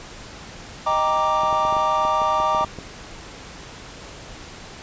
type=chord; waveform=triangle; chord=Eb major seventh; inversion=none; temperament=equal with one note detuned; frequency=622.3 / 790.8 / 932.3 / 1174.7 Hz; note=Eb5 / G5 / Bb5 / D6; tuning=0 / +15 / 0 / 0 cents; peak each=-23 / -24 / -21 / -19 dBFS; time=0.86-2.65 s; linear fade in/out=10 ms
type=clicks; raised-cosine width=2 ms; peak=-20 dBFS; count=12; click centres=1.435 / 1.528 / 1.651 / 1.726 / 1.767 / 2.051 / 2.218 / 2.401 / 2.548 / 2.61 / 2.647 / 2.787 s
effects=pink hiss -39 dBFS RMS until 4.82 s + resampled to 16000 Hz

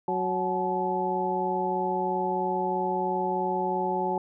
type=harmonic tone with a mistuned harmonic; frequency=185 Hz; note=F#3; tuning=in tune; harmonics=1 / 2 / 3 / 4 / 5; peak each=-34 / -30 / -35 / -33 / -28 dBFS; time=0.08-4.18 s; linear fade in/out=2 ms; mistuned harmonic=5; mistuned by=-120 cents; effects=none

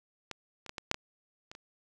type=clicks; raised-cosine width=0.2 ms; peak=-21 / -29 / -22 / -20 / -9 / -18 / -28 / -30 dBFS; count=8; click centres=0.313 / 0.663 / 0.694 / 0.782 / 0.914 / 0.944 / 1.515 / 1.551 s; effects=none

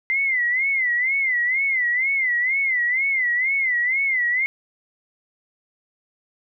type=tone with vibrato; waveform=sine; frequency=2054 Hz; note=C7; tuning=33 cents flat; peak=-18 dBFS; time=0.1-4.46 s; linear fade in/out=0 ms; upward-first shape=sine; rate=2.1 Hz; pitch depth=130 cents each way; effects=none

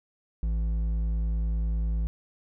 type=tone with hard clipping; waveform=sine; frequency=55 Hz; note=A1; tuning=in tune; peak=-26 dBFS; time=0.43-2.07 s; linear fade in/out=0 ms; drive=6 dB; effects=none

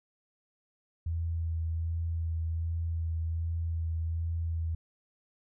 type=tone with vibrato; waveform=sine; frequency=82.41 Hz; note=E2; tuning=in tune; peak=-29 dBFS; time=1.06-4.75 s; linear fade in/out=5 ms; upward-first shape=sine; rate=1.3 Hz; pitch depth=17 cents each way; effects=none

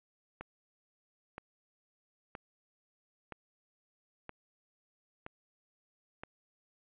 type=click train; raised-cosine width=0.5 ms; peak=-27 dBFS; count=7; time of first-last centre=0.41-6.235 s; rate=1.03 Hz; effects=resampled to 8000 Hz

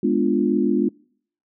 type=chord; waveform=sine; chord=G# diminished seventh; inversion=none; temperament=equal; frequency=207.7 / 246.9 / 293.7 / 349.2 Hz; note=G#3 / B3 / D4 / F4; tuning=0 / 0 / 0 / 0 cents; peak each=-22 dBFS; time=0.03-0.89 s; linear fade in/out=5 ms; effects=noise-tail reverb RT60 0.6 s tail -26 dB re dry

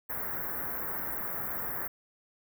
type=band-stop noise; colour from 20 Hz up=white; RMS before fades=-35 dBFS; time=0.09-1.88 s; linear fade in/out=10 ms; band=1900 to 13000 Hz; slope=48 dB/octave; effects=none

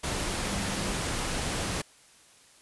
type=tone in noise; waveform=sine; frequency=196 Hz; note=G3; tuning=in tune; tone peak=-36 dBFS; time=0.44-0.98 s; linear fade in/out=10 ms; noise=pink; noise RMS=-31 dBFS; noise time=0.03-1.82 s; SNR=-8 dB; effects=white hiss -57 dBFS RMS until 2.61 s + resampled to 24000 Hz

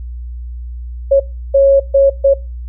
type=tone bursts at uneven times; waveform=sine; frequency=550 Hz; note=C#5; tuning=14 cents flat; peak=-5 dBFS; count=4; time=1.11-1.2 / 1.54-1.8 / 1.94-2.1 / 2.24-2.34 s; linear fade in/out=10 ms; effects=noise-tail reverb RT60 0.3 s tail -22 dB re dry + added 60 Hz sine -23 dBFS peak until 2.68 s

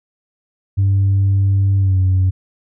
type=tone with pitch glide; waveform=sine; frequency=98 to 93.36 Hz; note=G2 to F#2; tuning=0 to +16 cents; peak=-9 dBFS; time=0.77-2.31 s; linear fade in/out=20 ms; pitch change=-84 cents; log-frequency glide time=1.78-1.98 s; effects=tanh soft clip ceiling -9 dBFS

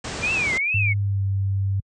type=low-pass noise; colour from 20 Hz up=pink; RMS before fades=-30 dBFS; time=0.04-0.58 s; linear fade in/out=5 ms; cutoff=8500 Hz; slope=96 dB/octave
type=tone with vibrato; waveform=sine; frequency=2349 Hz; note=D7; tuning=in tune; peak=-20 dBFS; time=0.22-0.94 s; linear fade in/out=20 ms; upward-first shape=triangle; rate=2.3 Hz; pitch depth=250 cents each way
type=tone with pitch glide; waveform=sine; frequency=101.9 to 97.75 Hz; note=G#2 to G2; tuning=-32 to -4 cents; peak=-19 dBFS; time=0.74-1.8 s; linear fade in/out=5 ms; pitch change=-72 cents; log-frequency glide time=0.9-1.23 s
effects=high-pass 60 Hz 12 dB/octave

